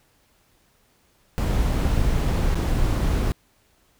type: noise with dropouts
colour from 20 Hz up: brown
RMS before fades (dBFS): -21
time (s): 1.38-3.32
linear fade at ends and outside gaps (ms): 0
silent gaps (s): 2.546-2.555
effects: pink hiss -62 dBFS RMS until 3.99 s